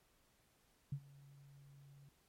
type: tone with ADSR envelope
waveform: sine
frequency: 140 Hz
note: C#3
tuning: 18 cents sharp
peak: -36 dBFS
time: 0.92-2.09 s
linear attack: 5 ms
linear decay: 68 ms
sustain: -22 dB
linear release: 4 ms
effects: pink hiss -74 dBFS RMS until 2.28 s + MP3 64 kbps